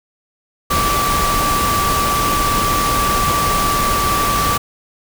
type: tone in noise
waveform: sine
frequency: 1160 Hz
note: D6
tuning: 22 cents flat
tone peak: -16 dBFS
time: 0.7-4.58 s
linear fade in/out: 10 ms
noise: pink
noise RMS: -19 dBFS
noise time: 0.7-4.58 s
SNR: 0 dB
effects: none